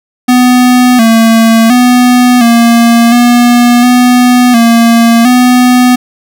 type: tone with pitch steps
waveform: square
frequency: 249.2 / 226.2 / 247.6 / 233.3 / 241.4 / 247.4 / 231.6 / 249 Hz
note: B3 / A3 / B3 / A#3 / B3 / B3 / A#3 / B3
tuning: +16 / +48 / +5 / +2 / -39 / +3 / -11 / +14 cents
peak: -3 dBFS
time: 0.28-5.96 s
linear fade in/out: 10 ms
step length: 710 ms
effects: none